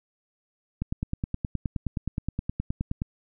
click train, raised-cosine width 5 ms, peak -15 dBFS, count 22, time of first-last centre 0.82-3.019 s, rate 9.55 Hz, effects none

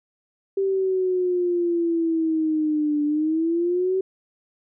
sine exponential two-way sweep, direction down then up, 392 to 293.7 to 383 Hz, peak -19 dBFS, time 0.57-4.01 s, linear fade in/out 5 ms, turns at 3.04 s, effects none

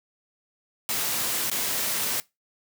white noise with dropouts, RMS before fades -27 dBFS, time 0.89-2.2 s, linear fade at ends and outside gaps 0 ms, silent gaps 1.499-1.515 s, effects noise-tail reverb RT60 0.2 s tail -21 dB re dry + high-pass 100 Hz 12 dB/octave

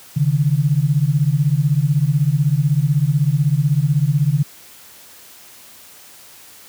sine beating tone pair, 137.1 / 153.1 Hz, C#3 / D#3, -19 / -28 cents, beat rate 16 Hz, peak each -16 dBFS, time 0.16-4.43 s, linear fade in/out 10 ms, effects white hiss -43 dBFS RMS until 6.68 s + high-pass 60 Hz 12 dB/octave

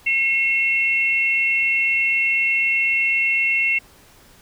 sine tone pair together, 2164 / 2712 Hz, C#7 / E7, -42 / +49 cents, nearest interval major third, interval 391 cents, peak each -19 dBFS, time 0.06-3.79 s, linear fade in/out 10 ms, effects pink hiss -50 dBFS RMS until 4.41 s

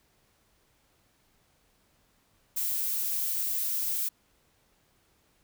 violet noise, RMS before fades -30 dBFS, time 2.56-4.09 s, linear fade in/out 10 ms, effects pink hiss -68 dBFS RMS until 5.43 s

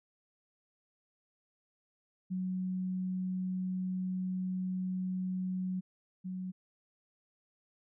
sine tone pair in turn, 185 / 185 Hz, F#3 / F#3, 0 / 0 cents, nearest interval unison, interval 0 cents, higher neither, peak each -32 / -36 dBFS, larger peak first, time 2.3-5.81 / 6.24-6.52 s, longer first, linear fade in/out 20 ms, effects none

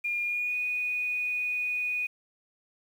sine tone with pitch glide, 2415 to 2473 Hz, D7 to D#7, +48 to -11 cents, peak -27 dBFS, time 0.04-2.07 s, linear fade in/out 10 ms, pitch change +41 cents, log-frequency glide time 0.23-0.56 s, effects 9-bit

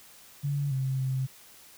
sine tone with pitch steps, 142.5 / 132.8 / 131.6 Hz, C#3 / C3 / C3, +48 / +26 / +10 cents, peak -26 dBFS, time 0.43-1.27 s, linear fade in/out 20 ms, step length 280 ms, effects white hiss -53 dBFS RMS until 1.77 s

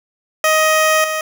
15% pulse tone with level steps, 627 Hz, D#5, 13 cents sharp, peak -5 / -12 dBFS, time 0.44-1.21 s, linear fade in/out 2 ms, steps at 1.04 s, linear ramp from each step 2 ms, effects none

